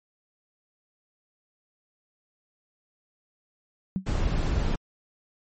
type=tone with exponential decay; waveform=sine; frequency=189.2 Hz; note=F#3; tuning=39 cents sharp; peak=-20 dBFS; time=3.96-4.07 s; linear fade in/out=0 ms; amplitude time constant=23 ms
type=noise; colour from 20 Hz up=brown; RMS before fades=-25 dBFS; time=4.06-4.76 s; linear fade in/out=10 ms
effects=MP3 32 kbps